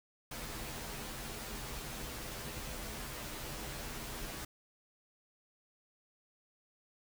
pink noise with comb filter, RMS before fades -43 dBFS, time 0.31-4.45 s, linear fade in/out 5 ms, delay 11 ms, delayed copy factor -0.8, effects none

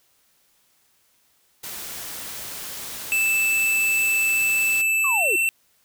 white noise, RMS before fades -34 dBFS, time 1.63-4.82 s, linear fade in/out 10 ms
square tone with pitch glide, 2637 to 2688 Hz, E7 to E7, 0 to +33 cents, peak -19 dBFS, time 3.12-5.49 s, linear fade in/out 0 ms, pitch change +33 cents, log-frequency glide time 5.13-5.2 s
sine linear sweep, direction down, 1174.7 to 326.1 Hz, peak -25 dBFS, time 5.04-5.36 s, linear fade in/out 5 ms
effects white hiss -63 dBFS RMS until 5.84 s

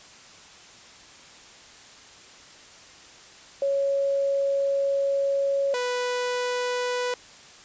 sine / sawtooth tone pair in turn, 554.4 / 493.9 Hz, C#5 / B4, 0 / 0 cents, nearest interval major second, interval 200 cents, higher first, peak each -21 dBFS, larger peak neither, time 3.62-5.74 / 5.74-7.14 s, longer first, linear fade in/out 2 ms, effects white hiss -48 dBFS RMS until 7.64 s + resampled to 16000 Hz

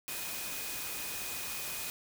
sine tone in noise, 2489 Hz, D#7, in tune, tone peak -46 dBFS, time 0.08-1.9 s, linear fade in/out 0 ms, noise white, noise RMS -39 dBFS, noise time 0.08-1.9 s, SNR -10 dB, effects none

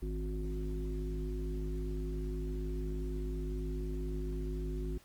harmonic tone with a mistuned harmonic, 52 Hz, G#1, 3 cents sharp, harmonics 1 / 3 / 5 / 7, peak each -35 / -44 / -45 / -43 dBFS, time 0.02-4.98 s, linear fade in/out 5 ms, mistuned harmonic 7, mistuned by -15 cents, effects pink hiss -62 dBFS RMS until 5.04 s + Opus 24 kbps

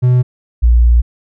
triangle / sine tone pair in turn, 125 / 58.99 Hz, B2 / A#1, +21 / +21 cents, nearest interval octave + minor second, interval 1300 cents, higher first, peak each -5 / -5 dBFS, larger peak neither, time 0.02-0.23 / 0.62-1.02 s, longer second, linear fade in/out 20 ms, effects none

